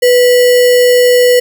sine tone with sample-and-hold, 493.9 Hz, B4, in tune, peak -4 dBFS, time 0.02-1.4 s, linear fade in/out 10 ms, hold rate 2450 Hz, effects none

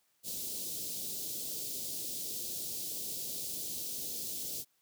white band-stop noise, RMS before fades -39 dBFS, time 0.23-4.65 s, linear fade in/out 50 ms, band 530 to 3700 Hz, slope 24 dB/octave, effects white hiss -74 dBFS RMS until 4.81 s + high-pass 100 Hz 12 dB/octave

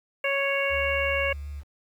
harmonic tone, 554.4 Hz, C#5, in tune, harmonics 1 / 2 / 3 / 4 / 5, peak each -27 / -34 / -32 / -28 / -30 dBFS, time 0.24-1.33 s, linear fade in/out 5 ms
sine tone with vibrato, 72 Hz, D2, 34 cents flat, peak -33 dBFS, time 0.69-1.64 s, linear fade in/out 50 ms, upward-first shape sine, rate 5.3 Hz, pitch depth 20 cents each way
effects 9-bit

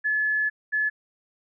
sine tone pair in turn, 1717 / 1717 Hz, A6 / A6, -43 / -43 cents, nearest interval unison, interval 0 cents, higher neither, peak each -21 dBFS, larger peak neither, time 0.04-0.5 / 0.72-0.9 s, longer first, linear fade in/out 20 ms, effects none

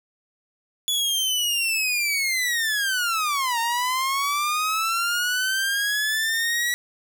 sawtooth linear two-way sweep, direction down then up, 3434 to 914 to 1940 Hz, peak -18 dBFS, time 0.88-6.74 s, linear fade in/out 0 ms, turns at 3.59 s, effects none

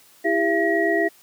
sine tone cluster, 329.8 / 398 / 676 / 1905 Hz, E4 / G4 / E5 / A#6, +1 / +26 / +43 / +37 cents, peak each -23 dBFS, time 0.24-1.09 s, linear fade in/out 20 ms, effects white hiss -53 dBFS RMS until 1.22 s + high-pass 100 Hz 12 dB/octave

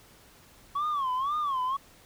sine tone with vibrato, 1108.7 Hz, C#6, in tune, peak -24 dBFS, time 0.75-1.77 s, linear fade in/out 10 ms, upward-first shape sine, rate 2 Hz, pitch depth 170 cents each way, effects tanh soft clip ceiling -25 dBFS + pink hiss -56 dBFS RMS until 2.05 s

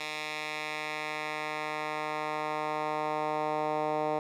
10% pulse tone with band-pass filter sweep, 152.8 Hz, D#3, 31 cents flat, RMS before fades -33 dBFS, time 0-4.19 s, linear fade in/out 2 ms, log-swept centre 2900 to 690 Hz, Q 1.2, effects none

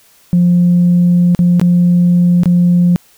sine tone with dropouts, 175.8 Hz, F3, 12 cents sharp, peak -5 dBFS, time 0.33-2.96 s, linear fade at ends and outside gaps 0 ms, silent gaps 1.349-1.391 / 1.597-1.614 / 2.434-2.457 s, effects tanh soft clip ceiling -3 dBFS + white hiss -48 dBFS RMS until 3.17 s

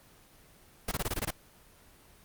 pink noise bursts, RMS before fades -31 dBFS, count 8, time 0.88-1.307 s, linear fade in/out 5 ms, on 35 ms, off 21 ms, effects pink hiss -58 dBFS RMS until 2.24 s + Opus 24 kbps

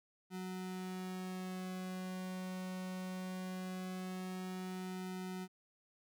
sawtooth tone with flanger, 185 Hz, F#3, in tune, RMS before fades -43 dBFS, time 0.3-5.48 s, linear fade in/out 50 ms, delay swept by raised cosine 1.8 to 2.4 ms, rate 0.2 Hz, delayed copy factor -1, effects none

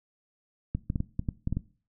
clicks, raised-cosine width 5 ms, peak -16 dBFS, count 9, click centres 0.75 / 0.901 / 0.958 / 1.004 / 1.194 / 1.288 / 1.474 / 1.526 / 1.57 s, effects noise-tail reverb RT60 0.4 s tail -19 dB re dry

